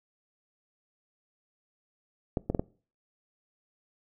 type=clicks; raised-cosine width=2 ms; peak=-14 dBFS; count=4; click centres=2.372 / 2.5 / 2.548 / 2.595 s; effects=noise-tail reverb RT60 0.4 s tail -22 dB re dry